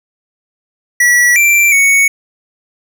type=tone with pitch steps; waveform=square; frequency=1942 / 2352 / 2223 Hz; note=B6 / D7 / C#7; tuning=-30 / +2 / +4 cents; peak=-7 dBFS; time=1-2.08 s; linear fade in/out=5 ms; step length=360 ms; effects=none

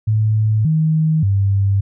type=tone with pitch steps; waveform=sine; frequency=108.3 / 157.6 / 98.8 Hz; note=A2 / D#3 / G2; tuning=-27 / +23 / +14 cents; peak=-12 dBFS; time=0.07-1.81 s; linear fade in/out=10 ms; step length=580 ms; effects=none

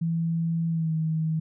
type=tone with pitch glide; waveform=sine; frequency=165.6 to 159.04 Hz; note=E3 to D#3; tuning=+8 to +38 cents; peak=-23 dBFS; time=0.01-1.4 s; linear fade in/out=10 ms; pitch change=-70 cents; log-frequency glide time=0.69-0.93 s; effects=none

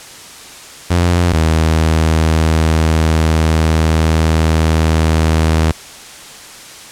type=tone pair in turn; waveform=sawtooth; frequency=87.31 / 79.84 Hz; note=F2 / D#2; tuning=0 / +45 cents; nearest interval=major second; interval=155 cents; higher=first; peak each=-6 dBFS; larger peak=neither; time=0.9-1.33 / 1.33-5.72 s; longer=second; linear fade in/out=10 ms; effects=white hiss -34 dBFS RMS until 6.91 s + low-pass 9000 Hz 12 dB/octave

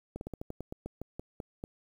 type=slowing click train; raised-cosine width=2 ms; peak=-25 dBFS; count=13; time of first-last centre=0.16-1.639 s; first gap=51 ms; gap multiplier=1.15; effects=9-bit

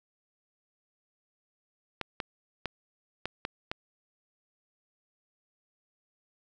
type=clicks; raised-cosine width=0.3 ms; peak=-16 dBFS; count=6; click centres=2.013 / 2.202 / 2.657 / 3.256 / 3.451 / 3.715 s; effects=none

